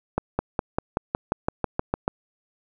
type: accelerating click train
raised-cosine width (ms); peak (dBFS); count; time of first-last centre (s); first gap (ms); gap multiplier
1; -8; 12; 0.18-2.079; 210; 0.96
effects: none